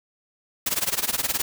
white noise with tremolo, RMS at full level -22 dBFS, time 0.66-1.42 s, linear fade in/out 5 ms, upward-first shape sine, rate 19 Hz, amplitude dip 90%, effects none

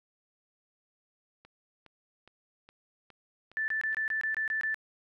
click train, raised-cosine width 0.3 ms, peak -37 dBFS, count 7, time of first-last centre 1.45-3.929 s, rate 2.42 Hz
sine tone bursts, 1760 Hz, A6, in tune, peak -28 dBFS, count 9, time 3.57-4.744 s, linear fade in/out 0 ms, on 110 ms, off 23 ms
effects none

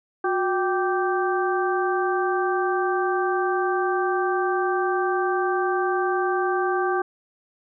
harmonic tone with a mistuned harmonic, 390 Hz, G4, 9 cents flat, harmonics 1 / 2 / 3 / 4, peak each -23 / -26 / -28 / -29 dBFS, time 0.24-7.02 s, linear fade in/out 5 ms, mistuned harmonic 1, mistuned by -120 cents, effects none

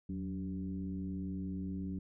sine tone with frequency modulation, 185 Hz, F#3, in tune, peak -36 dBFS, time 0.09-1.99 s, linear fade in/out 5 ms, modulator 101 Hz, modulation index 1, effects none

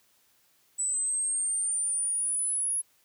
sine exponential sweep, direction up, 7902 to 10548 Hz, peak -26 dBFS, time 0.78-2.82 s, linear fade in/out 20 ms, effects white hiss -66 dBFS RMS until 3.04 s + high-pass 60 Hz 12 dB/octave

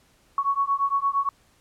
sine beating tone pair, 1108.7 / 1117.4 Hz, C#6 / C#6, 0 / +13 cents, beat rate 8.7 Hz, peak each -24 dBFS, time 0.38-1.29 s, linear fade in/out 2 ms, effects pink hiss -61 dBFS RMS until 1.6 s + low-pass 12000 Hz 12 dB/octave

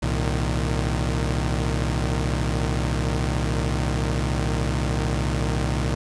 sawtooth tone cluster, 64.1 / 114.6 / 153.5 Hz, C2 / A#2 / D#3, -35 / -29 / -23 cents, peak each -20 / -23 / -24 dBFS, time 0.02-5.95 s, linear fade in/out 10 ms, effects resampled to 22050 Hz + 8-bit

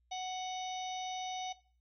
harmonic tone, 742 Hz, F#5, 5 cents sharp, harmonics 1 / 3 / 4 / 5 / 6 / 7 / 8, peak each -38 / -50 / -49 / -45 / -59 / -59 / -49 dBFS, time 0.11-1.53 s, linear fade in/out 10 ms, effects noise-tail reverb RT60 0.4 s tail -17 dB re dry + added 60 Hz sine -70 dBFS peak until 1.8 s

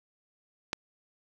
click, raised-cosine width 0.2 ms, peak -12 dBFS, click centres 0.731 s, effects none

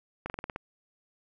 slowing click train, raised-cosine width 0.5 ms, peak -20 dBFS, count 7, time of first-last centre 0.26-0.561 s, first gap 39 ms, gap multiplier 1.1, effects none

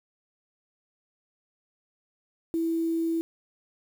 sine tone with quantisation, 329.6 Hz, E4, in tune, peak -24 dBFS, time 2.54-3.21 s, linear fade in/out 0 ms, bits 8, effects none

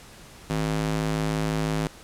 square tone with high-pass filter, 53 Hz, G#1, 36 cents sharp, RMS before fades -26 dBFS, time 0.5-1.87 s, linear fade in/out 0 ms, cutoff 140 Hz, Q 1.1, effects pink hiss -47 dBFS RMS until 2.03 s + low-pass 11000 Hz 12 dB/octave

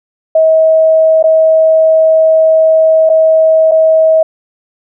sine tone with dropouts, 639 Hz, D#5, 46 cents sharp, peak -4 dBFS, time 0.35-4.23 s, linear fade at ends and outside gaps 5 ms, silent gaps 1.227-1.239 / 3.093-3.098 / 3.713-3.717 s, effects none

